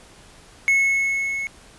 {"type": "tone with level ramp", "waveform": "triangle", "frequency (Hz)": 2190, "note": "C#7", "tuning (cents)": -22, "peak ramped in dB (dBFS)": [-12, -23], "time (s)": [0.68, 1.47], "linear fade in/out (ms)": 0, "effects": ["pink hiss -48 dBFS RMS until 1.78 s", "resampled to 24000 Hz"]}